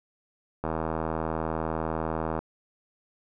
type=click train; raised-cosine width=1 ms; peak=-15 dBFS; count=141; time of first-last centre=0.64-2.39 s; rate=80 Hz; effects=none